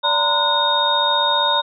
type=tone cluster; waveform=sine; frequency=580 / 923 / 1018 / 1455 / 3707 Hz; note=D5 / A#5 / C6 / F#6 / A#7; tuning=-22 / -17 / -48 / -29 / -10 cents; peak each=-24 / -20 / -23 / -26 / -18 dBFS; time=0.03-1.62 s; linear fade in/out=20 ms; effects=none